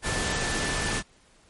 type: tone in noise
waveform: sine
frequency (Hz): 1760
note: A6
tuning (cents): 0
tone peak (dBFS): -33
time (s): 0.02-1.03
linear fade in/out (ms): 50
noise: pink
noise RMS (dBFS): -28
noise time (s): 0.02-1.03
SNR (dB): -8
effects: pink hiss -59 dBFS RMS until 1.49 s + MP3 48 kbps